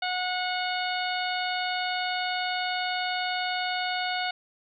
harmonic tone, 730 Hz, F#5, 24 cents flat, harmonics 1 / 2 / 3 / 4 / 5 / 6, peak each -30 / -33 / -35 / -36 / -37 / -38 dBFS, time 0.02-4.31 s, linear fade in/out 5 ms, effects none

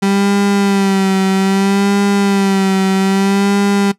35% pulse tone with vibrato, 196 Hz, G3, in tune, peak -9 dBFS, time 0.02-3.92 s, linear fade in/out 10 ms, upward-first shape sine, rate 0.62 Hz, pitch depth 42 cents each way, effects noise-tail reverb RT60 0.1 s tail -17 dB re dry + low-pass 10000 Hz 12 dB/octave

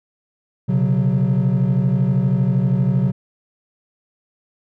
triangle chord, B suspended second, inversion none, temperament equal with one note detuned, 125.92 / 138.59 / 185 Hz, B2 / C#3 / F#3, +34 / 0 / 0 cents, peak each -16 dBFS, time 0.68-3.12 s, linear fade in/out 20 ms, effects tanh soft clip ceiling -8 dBFS

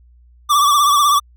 square tone with vibrato, 1158 Hz, D6, 25 cents flat, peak -11 dBFS, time 0.49-1.2 s, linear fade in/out 20 ms, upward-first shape triangle, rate 16 Hz, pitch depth 74 cents each way, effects added 60 Hz sine -45 dBFS peak until 1.36 s

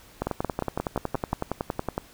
two click trains, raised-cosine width 1 ms, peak -12 / -12 dBFS, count 20 / 7, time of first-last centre 0.22-1.979 / 0.27-1.33 s, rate 10.8 / 5.66 Hz, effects pink hiss -52 dBFS RMS until 2.13 s

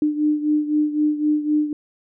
sine beating tone pair, 300 / 303.9 Hz, D4 / D#4, +37 / -41 cents, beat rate 3.9 Hz, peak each -18 / -23 dBFS, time 0.02-1.73 s, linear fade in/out 2 ms, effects none

